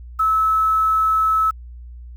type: tone with quantisation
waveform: sine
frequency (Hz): 1300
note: E6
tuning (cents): -24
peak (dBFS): -14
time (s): 0.19-1.51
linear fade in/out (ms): 10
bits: 7
effects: added 60 Hz sine -34 dBFS peak until 2.16 s